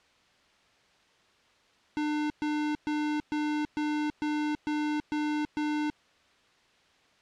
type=tone bursts; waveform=square; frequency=300 Hz; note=D4; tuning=37 cents sharp; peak=-28 dBFS; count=9; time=1.97-5.9 s; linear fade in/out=0 ms; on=330 ms; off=120 ms; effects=white hiss -63 dBFS RMS until 7.21 s + low-pass 4000 Hz 12 dB/octave